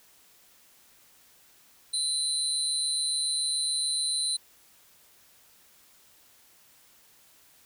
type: tone cluster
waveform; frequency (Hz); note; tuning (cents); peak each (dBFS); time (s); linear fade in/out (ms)
sine; 4010 / 4157 / 9300; B7 / C8 / D9; +26 / -12 / -18; -29 / -35 / -29; 1.93-4.37; 10
effects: white hiss -59 dBFS RMS until 7.65 s